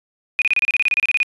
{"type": "tone bursts", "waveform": "sine", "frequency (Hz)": 2472, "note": "D#7", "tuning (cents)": -12, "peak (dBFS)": -13, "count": 15, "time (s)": [0.39, 1.23], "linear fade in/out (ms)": 0, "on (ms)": 28, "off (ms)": 30, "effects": ["resampled to 22050 Hz"]}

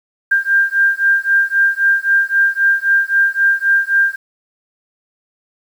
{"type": "beating tone pair", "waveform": "sine", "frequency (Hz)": [1591, 1594.8], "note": ["G6", "G6"], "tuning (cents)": [25, 29], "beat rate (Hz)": 3.8, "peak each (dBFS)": -14, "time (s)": [0.31, 4.16], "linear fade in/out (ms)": 10, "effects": ["7-bit"]}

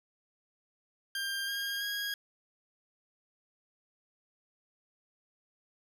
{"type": "tone with pitch steps", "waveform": "20% pulse", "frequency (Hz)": [1594, 1617.2, 1640.7], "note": ["G6", "G#6", "G#6"], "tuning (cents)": [28, -46, -22], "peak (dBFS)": -28, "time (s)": [1.15, 2.14], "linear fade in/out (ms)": 2, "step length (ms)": 330, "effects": []}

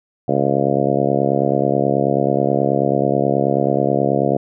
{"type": "harmonic tone", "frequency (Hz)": 69.3, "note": "C#2", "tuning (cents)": 0, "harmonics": [2, 3, 4, 5, 6, 7, 8, 9, 10], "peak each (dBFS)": [-23, -23, -23, -23, -23, -23, -23, -23, -23], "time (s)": [0.28, 4.37], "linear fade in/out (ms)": 5, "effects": []}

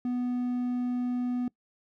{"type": "tone", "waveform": "triangle", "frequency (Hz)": 246.9, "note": "B3", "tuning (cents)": 0, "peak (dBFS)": -25, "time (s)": [0.05, 1.48], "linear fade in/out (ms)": 2, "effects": ["noise-tail reverb RT60 0.1 s tail -22 dB re dry"]}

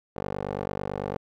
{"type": "tone with band-pass filter", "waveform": "15% pulse", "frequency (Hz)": 49, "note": "G1", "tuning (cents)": 0, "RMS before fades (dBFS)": -32, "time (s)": [0.16, 1.18], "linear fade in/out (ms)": 10, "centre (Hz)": 550, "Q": 1.2, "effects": []}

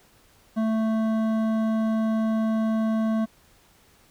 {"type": "tone with hard clipping", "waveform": "sine", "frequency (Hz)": 221, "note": "A3", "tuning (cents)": 8, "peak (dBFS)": -23, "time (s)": [0.56, 3.26], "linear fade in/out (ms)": 20, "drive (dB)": 11, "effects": ["pink hiss -58 dBFS RMS until 4.1 s"]}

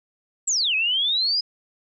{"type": "exponential two-way sweep", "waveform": "sine", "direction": "down then up", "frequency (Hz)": [7902, 2505, 5050], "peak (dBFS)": -19, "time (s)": [0.47, 1.41], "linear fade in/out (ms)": 10, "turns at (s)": 0.75, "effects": []}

